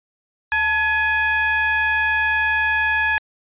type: tone with frequency modulation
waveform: sine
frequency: 1689 Hz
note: G#6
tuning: 29 cents sharp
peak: -14 dBFS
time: 0.52-3.18 s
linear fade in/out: 0 ms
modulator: 807 Hz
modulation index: 0.87
effects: tanh soft clip ceiling -15 dBFS + resampled to 8000 Hz